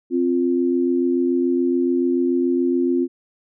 sine tone pair together, 262.2 / 349.2 Hz, C4 / F4, +4 / 0 cents, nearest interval perfect fourth, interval 496 cents, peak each -19 dBFS, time 0.1-3.08 s, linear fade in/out 50 ms, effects none

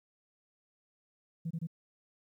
sine tone bursts, 164.81 Hz, E3, in tune, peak -32 dBFS, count 3, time 1.45-1.671 s, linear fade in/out 10 ms, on 57 ms, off 25 ms, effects tanh soft clip ceiling -29 dBFS + 12-bit

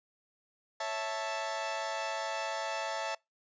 sawtooth chord, A major, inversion first, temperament equal, 554.4 / 659.3 / 880 Hz, C#5 / E5 / A5, 0 / 0 / 0 cents, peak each -37 / -33 / -33 dBFS, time 0.8-3.15 s, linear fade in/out 5 ms, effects noise-tail reverb RT60 0.2 s tail -25 dB re dry + resampled to 16000 Hz

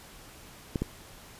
clicks, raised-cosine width 3 ms, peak -15 dBFS, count 2, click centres 0.758 / 0.82 s, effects pink hiss -50 dBFS RMS until 1.39 s + resampled to 32000 Hz

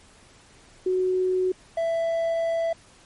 sine / triangle tone pair in turn, 370 / 663.3 Hz, F#4 / E5, 0 / +11 cents, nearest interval minor seventh, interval 1011 cents, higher second, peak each -20 dBFS, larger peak neither, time 0.86-1.52 / 1.77-2.73 s, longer second, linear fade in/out 5 ms, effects pink hiss -53 dBFS RMS until 3.05 s + MP3 48 kbps

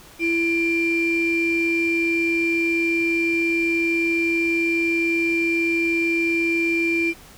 triangle ring-modulated tone, 1354 Hz, E6, 46 cents sharp, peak -12 dBFS, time 0.19-7.14 s, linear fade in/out 50 ms, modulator 1020 Hz, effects tanh soft clip ceiling -13 dBFS + pink hiss -46 dBFS RMS until 7.37 s

